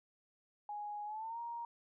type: tone with pitch glide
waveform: sine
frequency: 831 to 938.2 Hz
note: G#5 to A#5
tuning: +1 to +11 cents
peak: -40 dBFS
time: 0.69-1.65 s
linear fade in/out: 2 ms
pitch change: +210 cents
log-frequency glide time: 1.05-1.39 s
effects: none